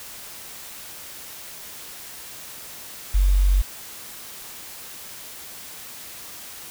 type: tone with quantisation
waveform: sine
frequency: 47.02 Hz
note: F#1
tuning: 29 cents sharp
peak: -14 dBFS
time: 3.14-3.62 s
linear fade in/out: 10 ms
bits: 7
effects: white hiss -39 dBFS RMS until 6.7 s